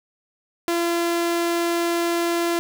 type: tone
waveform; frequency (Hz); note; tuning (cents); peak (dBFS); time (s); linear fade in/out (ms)
sawtooth; 341.1; F4; -41; -16; 0.68-2.59; 0
effects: none